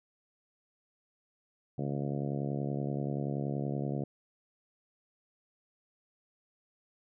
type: harmonic tone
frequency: 70.5 Hz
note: C#2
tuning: 30 cents sharp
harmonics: 2 / 3 / 4 / 5 / 6 / 7 / 8 / 9 / 10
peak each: -34 / -38 / -40 / -42 / -44 / -45 / -46 / -47 / -48 dBFS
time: 1.78-4.04 s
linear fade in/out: 5 ms
effects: none